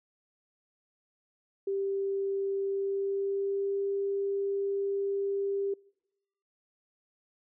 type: tone with pitch glide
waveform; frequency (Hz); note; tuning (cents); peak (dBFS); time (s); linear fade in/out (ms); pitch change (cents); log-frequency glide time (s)
sine; 392.8 to 396.7; G4 to G4; +4 to +21; -28; 1.67-5.74; 5; +17; 2.64-3.82
effects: noise-tail reverb RT60 0.9 s tail -26 dB re dry